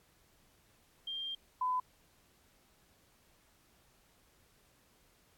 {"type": "tone pair in turn", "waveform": "sine", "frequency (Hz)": [3189, 1006.8], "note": ["G7", "B5"], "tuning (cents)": [29, 33], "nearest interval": "octave + minor sixth", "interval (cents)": 1996, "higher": "first", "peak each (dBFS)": [-37, -30], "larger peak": "second", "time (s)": [[1.07, 1.35], [1.61, 1.8]], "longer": "first", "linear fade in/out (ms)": 5, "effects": ["pink hiss -68 dBFS RMS until 5.37 s", "AAC 64 kbps"]}